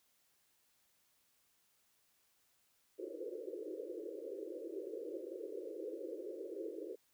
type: band-pass noise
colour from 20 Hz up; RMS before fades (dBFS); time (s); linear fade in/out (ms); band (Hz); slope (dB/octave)
pink; -45; 2.98-6.96; 20; 320 to 540; 96
effects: white hiss -75 dBFS RMS until 7.13 s